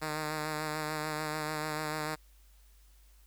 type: tone with vibrato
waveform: 5% pulse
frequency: 153.7 Hz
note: D#3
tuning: 21 cents flat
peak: -22 dBFS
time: 0.01-2.16 s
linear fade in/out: 20 ms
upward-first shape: sine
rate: 6.8 Hz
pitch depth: 26 cents each way
effects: added 50 Hz sine -57 dBFS peak until 3.26 s + white hiss -67 dBFS RMS until 3.26 s